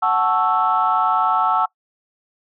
sine chord, F# minor seventh, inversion none, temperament equal, 740 / 880 / 1108.7 / 1318.5 Hz, F#5 / A5 / C#6 / E6, 0 / 0 / 0 / 0 cents, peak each -20 / -20 / -22 / -18 dBFS, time 0.02-1.66 s, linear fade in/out 10 ms, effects noise-tail reverb RT60 0.1 s tail -22 dB re dry + tanh soft clip ceiling -6 dBFS

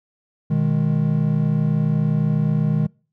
triangle chord, G# minor, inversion first, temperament equal, 123.47 / 155.56 / 207.7 Hz, B2 / D#3 / G#3, 0 / 0 / 0 cents, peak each -22 / -16 / -21 dBFS, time 0.5-2.87 s, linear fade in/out 10 ms, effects noise-tail reverb RT60 0.4 s tail -26 dB re dry

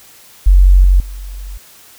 sine tone with level steps, 46.25 Hz, F#1, in tune, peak -3 / -5 / -24 dBFS, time 0.46-1.58 s, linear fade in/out 10 ms, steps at 0.84 / 1 s, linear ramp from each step 2 ms, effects white hiss -42 dBFS RMS until 1.98 s

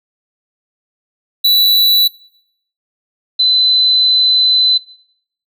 square / sine tone pair in turn, 3951 / 4027 Hz, B7 / B7, 0 / +33 cents, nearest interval unison, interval 33 cents, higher second, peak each -8 dBFS, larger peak neither, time 1.44-2.08 / 3.39-4.78 s, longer second, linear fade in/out 10 ms, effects noise-tail reverb RT60 0.7 s tail -22 dB re dry

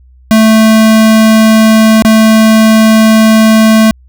square tone with dropouts, 220 Hz, A3, in tune, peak -3 dBFS, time 0.31-3.91 s, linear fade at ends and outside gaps 0 ms, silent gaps 2.022-2.049 s, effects added 63 Hz sine -37 dBFS peak until 4.08 s

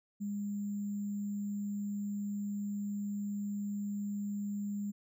sine tone with sample-and-hold, 203.6 Hz, G#3, 34 cents flat, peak -34 dBFS, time 0.2-4.92 s, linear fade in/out 20 ms, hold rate 7350 Hz, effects none

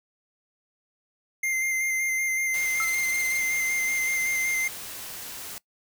square tone with vibrato, 2093 Hz, C7, in tune, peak -25 dBFS, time 1.43-4.68 s, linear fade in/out 5 ms, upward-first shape square, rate 5.3 Hz, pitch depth 15 cents each way
white noise, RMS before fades -38 dBFS, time 2.54-5.58 s, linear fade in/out 0 ms
sine tone with exponential decay, 1318.5 Hz, E6, in tune, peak -26 dBFS, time 2.8-2.99 s, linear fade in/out 1 ms, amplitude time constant 41 ms
10% pulse tone bursts, 4186 Hz, C8, in tune, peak -27 dBFS, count 11, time 2.82-3.377 s, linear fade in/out 5 ms, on 27 ms, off 26 ms
effects noise-tail reverb RT60 0.1 s tail -22 dB re dry

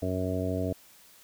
harmonic tone, 92.5 Hz, F#2, in tune, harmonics 1 / 2 / 3 / 4 / 5 / 6 / 7, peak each -32 / -36 / -33 / -40 / -36 / -39 / -35 dBFS, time 0.02-0.73 s, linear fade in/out 5 ms, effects white hiss -56 dBFS RMS until 1.23 s

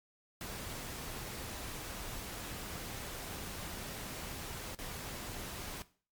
pink noise with dropouts, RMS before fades -43 dBFS, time 0.41-5.82 s, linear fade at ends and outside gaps 0 ms, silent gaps 4.749-4.789 s, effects noise-tail reverb RT60 0.4 s tail -17 dB re dry + MP3 96 kbps

